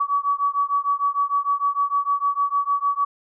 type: beating tone pair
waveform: sine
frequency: 1134 / 1140.6 Hz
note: C#6 / C#6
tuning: +39 / +49 cents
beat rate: 6.6 Hz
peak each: -22 dBFS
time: 0-3.05 s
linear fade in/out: 10 ms
effects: none